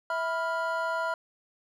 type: tone cluster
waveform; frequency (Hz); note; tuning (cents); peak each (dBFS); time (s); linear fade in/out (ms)
triangle; 654 / 988 / 1400; E5 / B5 / F6; -14 / 0 / +4; -30; 0.1-1.14; 2
effects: none